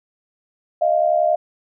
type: tone pair together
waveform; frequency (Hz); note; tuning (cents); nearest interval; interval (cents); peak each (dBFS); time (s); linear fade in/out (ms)
sine; 621 / 692; D#5 / F5; -3 / -16; major second; 187; -17; 0.81-1.36; 10
effects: none